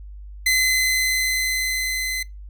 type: tone with level ramp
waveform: sawtooth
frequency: 2042 Hz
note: C7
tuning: 43 cents flat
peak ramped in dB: -12 to -20 dBFS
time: 0.46-2.23 s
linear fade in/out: 5 ms
effects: noise-tail reverb RT60 0.2 s tail -23 dB re dry + added 50 Hz sine -35 dBFS peak until 2.49 s